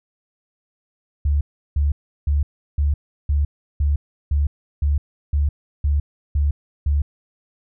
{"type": "tone bursts", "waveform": "sine", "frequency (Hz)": 72.3, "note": "D2", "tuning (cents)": -27, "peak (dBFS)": -15, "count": 12, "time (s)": [1.25, 7.02], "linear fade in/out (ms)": 5, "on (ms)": 160, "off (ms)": 350, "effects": []}